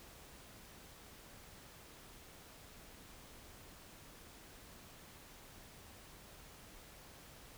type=silence; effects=pink hiss -57 dBFS RMS until 7.57 s